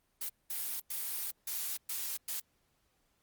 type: noise bursts at uneven times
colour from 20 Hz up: blue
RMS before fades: -37 dBFS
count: 6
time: 0.21-0.29 / 0.5-0.8 / 0.9-1.31 / 1.47-1.77 / 1.89-2.17 / 2.28-2.4 s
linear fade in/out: 5 ms
effects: pink hiss -75 dBFS RMS until 3.22 s + Opus 32 kbps